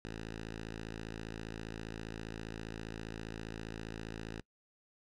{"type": "tone with notch filter", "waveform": "5% pulse", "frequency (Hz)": 55, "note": "A1", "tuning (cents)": 0, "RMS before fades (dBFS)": -44, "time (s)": [0.05, 4.41], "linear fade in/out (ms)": 0, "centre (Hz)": 640, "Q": 1.5, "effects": ["noise-tail reverb RT60 0.1 s tail -24 dB re dry", "low-pass 6000 Hz 12 dB/octave"]}